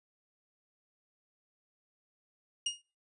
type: tone with exponential decay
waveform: sawtooth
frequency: 2858 Hz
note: F7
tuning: 39 cents sharp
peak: -24 dBFS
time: 2.66-2.82 s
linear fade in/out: 5 ms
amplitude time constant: 33 ms
effects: noise-tail reverb RT60 0.3 s tail -20 dB re dry + resampled to 22050 Hz